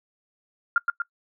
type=tone with echo; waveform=sine; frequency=1396.9 Hz; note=F6; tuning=in tune; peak=-15 dBFS; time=0.76-0.78 s; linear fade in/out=2 ms; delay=120 ms; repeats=2; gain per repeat=-4 dB; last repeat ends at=1.02 s; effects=noise-tail reverb RT60 0.1 s tail -23 dB re dry